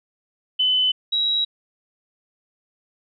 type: tone pair in turn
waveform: sine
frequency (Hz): 3021 / 3863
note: F#7 / B7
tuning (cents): +35 / -39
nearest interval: major third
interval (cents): 426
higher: second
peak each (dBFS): -16 / -18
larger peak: first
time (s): 0.59-0.92 / 1.12-1.45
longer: neither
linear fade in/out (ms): 10
effects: none